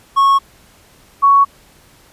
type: tone pair in turn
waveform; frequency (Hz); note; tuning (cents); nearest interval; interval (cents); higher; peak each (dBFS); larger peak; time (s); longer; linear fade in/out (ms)
triangle / sine; 1100 / 1114.7; C#6 / C#6; -14 / +9; unison; 23; second; -6; neither; 0.16-0.39 / 1.22-1.45; neither; 20
effects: pink hiss -48 dBFS RMS until 2.12 s + resampled to 32000 Hz